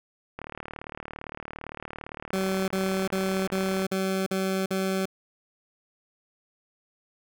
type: click train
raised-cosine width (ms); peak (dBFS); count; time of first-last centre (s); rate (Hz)
0.5; -21; 130; 0.39-3.821; 37.6
type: tone bursts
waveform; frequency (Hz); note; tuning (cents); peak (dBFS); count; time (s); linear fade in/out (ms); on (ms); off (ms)
20% pulse; 190.6; G3; -48; -20; 7; 2.33-5.056; 5; 350; 46
effects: none